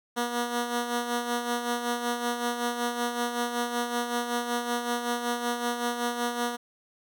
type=tone with tremolo; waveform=10% pulse; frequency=240 Hz; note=B3; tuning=49 cents flat; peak=-17 dBFS; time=0.16-6.57 s; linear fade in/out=20 ms; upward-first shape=sine; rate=5.3 Hz; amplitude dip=55%; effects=none